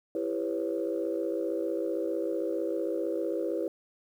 sine chord, C# half-diminished seventh, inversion first, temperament just, 332.6 / 399.1 / 498.9 / 554.4 Hz, E4 / G4 / B4 / C#5, +16 / +31 / +17 / 0 cents, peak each -32 / -34 / -33 / -35 dBFS, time 0.15-3.68 s, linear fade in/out 2 ms, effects tanh soft clip ceiling -19 dBFS + 10-bit

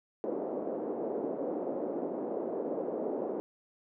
white band-pass noise, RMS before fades -35 dBFS, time 0.24-3.4 s, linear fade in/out 0 ms, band 260 to 560 Hz, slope 24 dB/octave, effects none

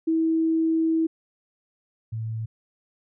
sine tone pair in turn, 323.8 / 111.61 Hz, E4 / A2, -31 / +25 cents, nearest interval octave + tritone, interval 1844 cents, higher first, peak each -19 / -27 dBFS, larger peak first, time 0.07-1.07 / 2.12-2.46 s, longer first, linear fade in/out 10 ms, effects none

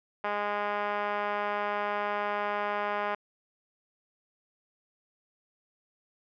5% pulse tone with band-pass filter, 206.1 Hz, G#3, 13 cents flat, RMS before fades -31 dBFS, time 0.24-3.15 s, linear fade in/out 5 ms, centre 780 Hz, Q 1, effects resampled to 11025 Hz

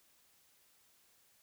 silence, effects white hiss -69 dBFS RMS until 1.42 s

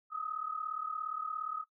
sine tone pair together, 1244.5 / 1281.7 Hz, D#6 / E6, 0 / -49 cents, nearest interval minor second, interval 51 cents, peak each -38 / -39 dBFS, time 0.1-1.65 s, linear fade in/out 50 ms, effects noise-tail reverb RT60 0.1 s tail -17 dB re dry

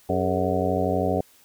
harmonic tone with a mistuned harmonic, 92.5 Hz, F#2, in tune, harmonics 1 / 2 / 3 / 4 / 5 / 6 / 7 / 8, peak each -29 / -29 / -29 / -29 / -29 / -29 / -29 / -29 dBFS, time 0.09-1.21 s, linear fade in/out 5 ms, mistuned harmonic 4, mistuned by +130 cents, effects white hiss -56 dBFS RMS until 1.44 s

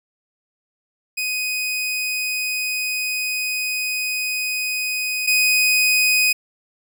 sawtooth tone pair in turn, 2500 / 2500 Hz, D#7 / D#7, +8 / +8 cents, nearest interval unison, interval 0 cents, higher neither, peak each -18 / -11 dBFS, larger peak second, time 1.17-5.27 / 5.27-6.33 s, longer first, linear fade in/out 10 ms, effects none

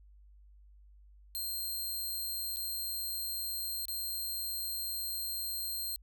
5% pulse tone with dropouts, 4186 Hz, C8, in tune, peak -28 dBFS, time 1.35-5.96 s, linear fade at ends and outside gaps 0 ms, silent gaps 2.561-2.569 / 3.854-3.883 s, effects added 50 Hz sine -55 dBFS peak until 6.02 s

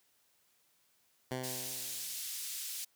10% pulse tone with exponential decay, 128.2 Hz, C3, 35 cents flat, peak -26 dBFS, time 1.31-2.28 s, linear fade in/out 5 ms, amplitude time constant 210 ms
white band-pass noise, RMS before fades -41 dBFS, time 1.43-2.85 s, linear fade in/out 10 ms, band 3300 to 14000 Hz, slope 12 dB/octave
effects white hiss -72 dBFS RMS until 2.95 s + high-pass 60 Hz 12 dB/octave

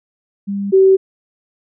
sine tone pair in turn, 199.6 / 383 Hz, G3 / G4, +32 / -40 cents, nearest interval major seventh, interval 1128 cents, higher second, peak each -18 / -6 dBFS, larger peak second, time 0.47-0.72 / 0.72-0.97 s, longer neither, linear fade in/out 20 ms, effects none

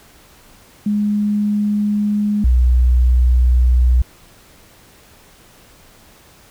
sine tone pair in turn, 207.7 / 61.75 Hz, G#3 / B1, 0 / 0 cents, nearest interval octave + major sixth, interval 2100 cents, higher first, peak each -14 / -9 dBFS, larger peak second, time 0.86-2.44 / 2.44-4.02 s, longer neither, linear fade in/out 5 ms, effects pink hiss -47 dBFS RMS until 6.5 s

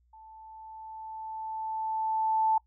sine tone with level ramp, 880 Hz, A5, in tune, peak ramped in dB -49 to -21 dBFS, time 0.13-2.58 s, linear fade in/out 5 ms, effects noise-tail reverb RT60 0.1 s tail -24 dB re dry + added 60 Hz sine -64 dBFS peak until 2.66 s

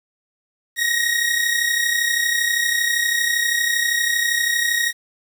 sawtooth tone pair together, 1867 / 1899.6 Hz, A#6 / A#6, +2 / +32 cents, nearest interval unison, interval 30 cents, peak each -17 dBFS, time 0.76-4.93 s, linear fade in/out 50 ms, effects 8-bit

